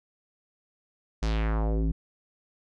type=tone with low-pass filter sweep; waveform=square; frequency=54.5 Hz; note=A1; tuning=16 cents flat; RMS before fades=-26 dBFS; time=1.22-1.92 s; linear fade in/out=10 ms; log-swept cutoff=6400 to 200 Hz; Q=2; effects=none